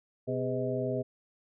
harmonic tone with a mistuned harmonic, 126.6 Hz, B2, 43 cents sharp, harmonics 1 / 2 / 3 / 4 / 5, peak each -35 / -36 / -34 / -36 / -35 dBFS, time 0.27-1.03 s, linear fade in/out 20 ms, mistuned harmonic 3, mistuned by +110 cents, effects none

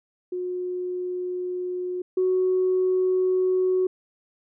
sine tone pair in turn, 361.8 / 370.5 Hz, F#4 / F#4, -39 / +2 cents, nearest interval unison, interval 41 cents, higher second, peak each -26 / -18 dBFS, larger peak second, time 0.32-2.02 / 2.17-3.87 s, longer neither, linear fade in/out 5 ms, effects tanh soft clip ceiling -14 dBFS

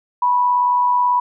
sine tone with amplitude modulation, 982 Hz, B5, 10 cents flat, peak -11 dBFS, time 0.22-1.2 s, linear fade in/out 5 ms, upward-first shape sine, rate 98.3 Hz, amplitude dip 40%, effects none

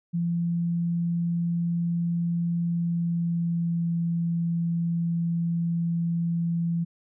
sine tone with pitch glide, 170.6 to 168.84 Hz, F3 to E3, -40 to +42 cents, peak -23 dBFS, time 0.13-6.85 s, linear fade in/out 20 ms, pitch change -18 cents, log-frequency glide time 2.61-3.96 s, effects none

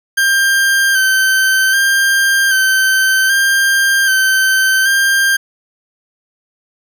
40% pulse tone with vibrato, 1568 Hz, G6, in tune, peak -9 dBFS, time 0.17-5.37 s, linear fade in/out 10 ms, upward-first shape square, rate 0.64 Hz, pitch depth 26 cents each way, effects none

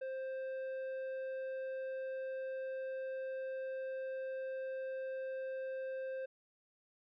sine tone with tanh clipping, 526 Hz, C5, 9 cents sharp, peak -40 dBFS, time 0.01-6.26 s, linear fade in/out 10 ms, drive 8 dB, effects none

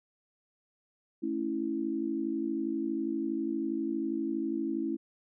sine chord, A major, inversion none, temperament equal, 220 / 277.2 / 329.6 Hz, A3 / C#4 / E4, 0 / 0 / 0 cents, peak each -37 / -34 / -32 dBFS, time 1.22-4.97 s, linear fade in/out 20 ms, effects none

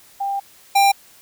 sine / square tone pair in turn, 794 / 794 Hz, G5 / G5, +22 / +22 cents, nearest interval unison, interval 0 cents, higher neither, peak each -20 / -12 dBFS, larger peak second, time 0.2-0.4 / 0.75-0.92 s, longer first, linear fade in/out 10 ms, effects white hiss -49 dBFS RMS until 1.21 s

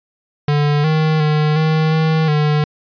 square tone with pitch steps, 146.8 / 156.6 / 152.1 / 157.3 / 158.6 / 150.2 Hz, D3 / D#3 / D#3 / D#3 / D#3 / D3, 0 / +11 / -39 / +19 / +33 / +39 cents, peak -13 dBFS, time 0.48-2.64 s, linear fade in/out 2 ms, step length 360 ms, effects resampled to 11025 Hz

